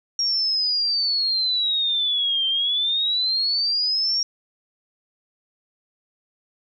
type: exponential two-way sweep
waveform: sine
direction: down then up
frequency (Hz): 5610 to 3136 to 5610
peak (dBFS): -19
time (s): 0.19-4.23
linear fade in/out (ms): 2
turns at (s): 2.47
effects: none